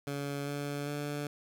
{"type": "tone with pitch steps", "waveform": "15% pulse", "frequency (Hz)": [141.9, 143.7, 145.8], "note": ["C#3", "D3", "D3"], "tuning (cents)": [41, -37, -12], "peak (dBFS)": -28, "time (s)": [0.07, 1.27], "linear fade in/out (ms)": 2, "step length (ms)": 400, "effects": []}